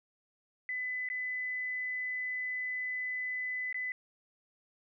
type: tone with dropouts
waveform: sine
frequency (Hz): 2006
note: B6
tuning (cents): +26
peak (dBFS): -33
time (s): 0.69-3.92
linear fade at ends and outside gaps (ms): 1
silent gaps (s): 1.088-1.1 / 3.727-3.744
effects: none